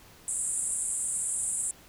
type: band-pass noise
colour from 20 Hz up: white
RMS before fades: -31 dBFS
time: 0.28-1.71 s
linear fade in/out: 2 ms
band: 7500 to 10000 Hz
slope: 96 dB/octave
effects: pink hiss -54 dBFS RMS until 1.88 s